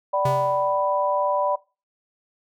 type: chord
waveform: sine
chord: G major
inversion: second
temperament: equal with one note detuned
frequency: 587.3 / 763.9 / 987.8 Hz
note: D5 / G5 / B5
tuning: 0 / -45 / 0 cents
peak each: -22 / -28 / -23 dBFS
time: 0.13-1.56 s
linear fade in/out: 10 ms
type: tone with exponential decay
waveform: square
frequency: 133.1 Hz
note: C3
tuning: 30 cents sharp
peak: -22 dBFS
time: 0.25-0.85 s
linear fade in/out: 5 ms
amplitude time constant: 130 ms
effects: noise-tail reverb RT60 0.3 s tail -21 dB re dry